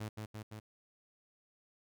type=tone with echo; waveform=sawtooth; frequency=107.7 Hz; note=A2; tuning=37 cents flat; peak=-35 dBFS; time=0-0.09 s; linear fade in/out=10 ms; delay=170 ms; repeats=3; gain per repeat=-2 dB; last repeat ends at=0.6 s; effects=none